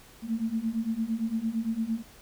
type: beating tone pair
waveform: sine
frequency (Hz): 220 / 228.8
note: A3 / A#3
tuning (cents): 0 / -32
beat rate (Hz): 8.8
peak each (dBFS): -31 / -29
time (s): 0.22-2.03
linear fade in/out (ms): 50
effects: pink hiss -53 dBFS RMS until 2.21 s